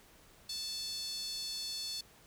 5% pulse tone with high-pass filter, 880 Hz, A5, in tune, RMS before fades -40 dBFS, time 0.49-2.01 s, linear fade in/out 5 ms, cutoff 4100 Hz, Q 8.8, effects pink hiss -61 dBFS RMS until 2.26 s

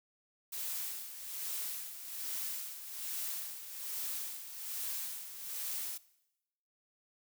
blue noise with tremolo, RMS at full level -38 dBFS, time 0.52-5.98 s, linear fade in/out 10 ms, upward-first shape sine, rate 1.2 Hz, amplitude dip 65%, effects noise-tail reverb RT60 0.9 s tail -20 dB re dry

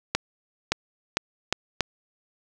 accelerating click train, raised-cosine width 0.2 ms, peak -4 dBFS, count 5, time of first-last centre 0.15-1.807 s, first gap 570 ms, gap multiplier 0.79, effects none

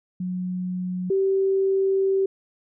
sine tone pair in turn, 182.1 / 386.7 Hz, F#3 / G4, -27 / -24 cents, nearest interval octave + minor second, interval 1303 cents, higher second, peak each -25 / -18 dBFS, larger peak second, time 0.2-1.1 / 1.1-2.26 s, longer second, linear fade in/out 5 ms, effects none

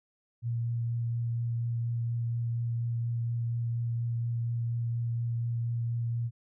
sine tone with vibrato, 117.4 Hz, A#2, 13 cents sharp, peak -28 dBFS, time 0.42-6.31 s, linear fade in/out 50 ms, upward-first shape triangle, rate 4.2 Hz, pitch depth 12 cents each way, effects none

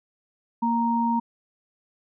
sine tone pair together, 232.8 / 932.3 Hz, A#3 / A#5, -2 / 0 cents, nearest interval 2 octaves, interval 2402 cents, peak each -23 / -23 dBFS, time 0.62-1.2 s, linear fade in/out 10 ms, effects none

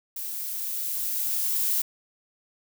violet noise with level ramp, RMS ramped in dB -34 to -24 dBFS, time 0.16-1.82 s, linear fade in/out 5 ms, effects none

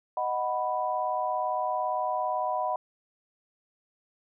sine chord, B major, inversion first, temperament equal, 622.3 / 740 / 987.8 Hz, D#5 / F#5 / B5, 0 / 0 / 0 cents, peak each -32 / -30 / -30 dBFS, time 0.17-2.76 s, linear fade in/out 2 ms, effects none

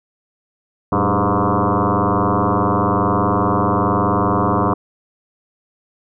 sine tone with frequency modulation, 415.2 Hz, G#4, in tune, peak -13 dBFS, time 0.92-4.74 s, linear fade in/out 5 ms, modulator 101 Hz, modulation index 7.8, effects none

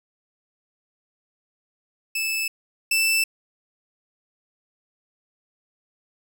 sawtooth tone pair in turn, 2623 / 2652 Hz, E7 / E7, -9 / +10 cents, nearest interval unison, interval 19 cents, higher second, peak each -20 / -15 dBFS, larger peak second, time 2.15-2.48 / 2.91-3.24 s, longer neither, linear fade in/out 5 ms, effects none

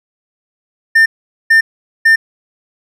triangle tone bursts, 1800 Hz, A6, 39 cents sharp, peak -3 dBFS, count 3, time 0.95-2.16 s, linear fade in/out 10 ms, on 110 ms, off 440 ms, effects none

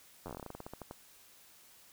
slowing click train, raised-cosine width 1 ms, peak -29 dBFS, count 18, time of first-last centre 0.26-0.911 s, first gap 10 ms, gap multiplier 1.15, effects white hiss -60 dBFS RMS until 1.92 s

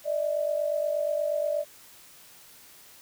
sine tone pair together, 591.6 / 640 Hz, D5 / D#5, +13 / +49 cents, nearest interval minor second, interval 136 cents, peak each -26 / -30 dBFS, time 0.04-1.65 s, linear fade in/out 50 ms, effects white hiss -52 dBFS RMS until 3.01 s

